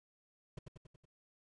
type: noise with echo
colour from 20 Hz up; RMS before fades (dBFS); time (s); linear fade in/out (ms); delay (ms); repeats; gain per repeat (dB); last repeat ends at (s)
brown; -45; 0.57-0.59; 5; 93; 5; -4; 1.055
effects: resampled to 22050 Hz